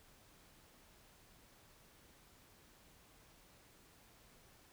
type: silence
effects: pink hiss -65 dBFS RMS until 4.72 s